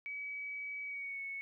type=tone with pitch glide; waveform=sine; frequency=2278 to 2209 Hz; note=C#7 to C#7; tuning=+47 to -7 cents; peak=-39 dBFS; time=0.06-1.41 s; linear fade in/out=0 ms; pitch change=-54 cents; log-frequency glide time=0.84-1.21 s; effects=13-bit